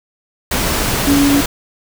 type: tone in noise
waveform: sine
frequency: 282.5 Hz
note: C#4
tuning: 33 cents sharp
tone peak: -10 dBFS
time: 1.07-1.41 s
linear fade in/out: 5 ms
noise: pink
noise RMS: -17 dBFS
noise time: 0.51-1.46 s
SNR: +4 dB
effects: none